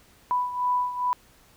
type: beating tone pair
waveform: sine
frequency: 990 / 992.4 Hz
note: B5 / B5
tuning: +4 / +8 cents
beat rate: 2.4 Hz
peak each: -24 / -29 dBFS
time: 0.31-1.13 s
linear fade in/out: 0 ms
effects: pink hiss -57 dBFS RMS until 1.56 s